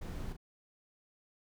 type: noise with echo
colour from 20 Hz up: brown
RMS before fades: -40 dBFS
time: 0.01-0.33 s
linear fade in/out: 10 ms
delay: 38 ms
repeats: 1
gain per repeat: -8 dB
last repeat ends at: 0.368 s
effects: none